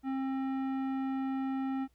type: tone with tanh clipping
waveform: triangle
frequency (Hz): 266.8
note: C4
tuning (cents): +34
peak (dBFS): -33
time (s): 0.03-1.88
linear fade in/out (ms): 50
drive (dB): 18
effects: added 60 Hz sine -67 dBFS peak until 1.94 s + pink hiss -75 dBFS RMS until 1.94 s